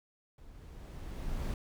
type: noise with level ramp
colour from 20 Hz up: brown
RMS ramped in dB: -54 to -33 dBFS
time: 0.38-1.54 s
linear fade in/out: 2 ms
effects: none